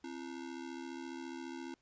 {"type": "ring-modulated tone", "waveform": "square", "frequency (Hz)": 300.2, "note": "D4", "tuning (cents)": 38, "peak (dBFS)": -40, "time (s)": [0.04, 1.74], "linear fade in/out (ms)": 0, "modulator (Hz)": 37.3, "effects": ["pink hiss -75 dBFS RMS until 1.81 s", "resampled to 16000 Hz"]}